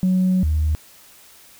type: tone pair in turn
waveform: sine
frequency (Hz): 185 / 76.93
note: F#3 / D#2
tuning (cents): 0 / -19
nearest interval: octave + minor third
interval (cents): 1519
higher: first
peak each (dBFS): -13 / -15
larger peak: first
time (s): 0.03-0.43 / 0.43-0.75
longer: first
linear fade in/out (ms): 0
effects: tanh soft clip ceiling -12 dBFS + white hiss -48 dBFS RMS until 1.59 s